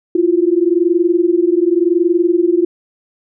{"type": "tone pair together", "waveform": "sine", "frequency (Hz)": [336.2, 357.1], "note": ["E4", "F4"], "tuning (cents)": [34, 39], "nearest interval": "minor second", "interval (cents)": 105, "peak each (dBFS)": -13, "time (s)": [0.15, 2.65], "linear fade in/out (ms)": 5, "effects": []}